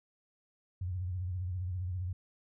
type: tone with vibrato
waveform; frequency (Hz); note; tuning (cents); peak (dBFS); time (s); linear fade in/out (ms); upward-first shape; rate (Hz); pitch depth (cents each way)
sine; 90.7; F#2; -34; -33; 0.81-2.13; 5; triangle; 15; 110
effects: none